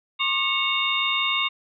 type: tone cluster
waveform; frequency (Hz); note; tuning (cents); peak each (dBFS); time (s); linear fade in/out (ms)
sine; 1081 / 1187 / 2201 / 2788 / 3658; C#6 / D6 / C#7 / F7 / A#7; -44 / +18 / -13 / -4 / -33; -29 / -32 / -26 / -26 / -26; 0.19-1.49; 20
effects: none